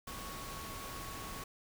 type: tone in noise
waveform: sine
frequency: 1108.7 Hz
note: C#6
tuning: in tune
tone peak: -48 dBFS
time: 0.07-1.44 s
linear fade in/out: 5 ms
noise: pink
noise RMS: -45 dBFS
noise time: 0.07-1.44 s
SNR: -6 dB
effects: none